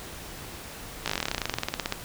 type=slowing click train; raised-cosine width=0.2 ms; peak=-9 dBFS; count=25; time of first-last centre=1.06-1.924 s; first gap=17 ms; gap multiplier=1.06; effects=pink hiss -41 dBFS RMS until 2.04 s